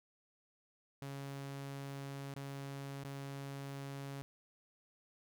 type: tone with dropouts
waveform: sawtooth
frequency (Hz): 138.59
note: C#3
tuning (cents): 0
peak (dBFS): -39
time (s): 1.02-4.22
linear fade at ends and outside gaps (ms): 0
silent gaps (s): 2.339-2.362 / 3.036-3.048
effects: none